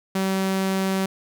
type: tone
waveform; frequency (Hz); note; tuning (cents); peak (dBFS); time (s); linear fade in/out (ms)
sawtooth; 191.4; G3; -41; -17; 0.15-1.06; 5
effects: none